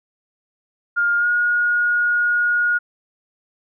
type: tone with pitch glide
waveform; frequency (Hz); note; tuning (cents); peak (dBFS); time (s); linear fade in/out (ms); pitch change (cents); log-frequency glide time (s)
sine; 1411 to 1439.8; F6 to F#6; +17 to -48; -15; 0.96-2.79; 20; +35; 1.18-1.27
effects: none